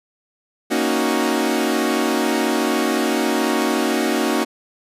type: chord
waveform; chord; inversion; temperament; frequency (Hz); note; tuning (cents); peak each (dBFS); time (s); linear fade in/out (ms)
sawtooth; D# minor seventh; second; equal; 233.1 / 277.2 / 311.1 / 370; A#3 / C#4 / D#4 / F#4; 0 / 0 / 0 / 0; -19; 0.7-4.45; 20
effects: resampled to 32000 Hz